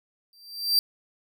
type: tone with exponential growth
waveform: 45% pulse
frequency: 4699 Hz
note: D8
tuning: in tune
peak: -15 dBFS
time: 0.33-0.79 s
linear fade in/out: 1 ms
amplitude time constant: 98 ms
effects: none